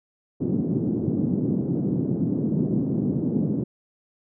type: band-pass noise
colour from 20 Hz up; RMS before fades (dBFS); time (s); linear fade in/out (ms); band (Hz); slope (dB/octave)
white; -24; 0.4-3.64; 10; 130 to 300; 24
effects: none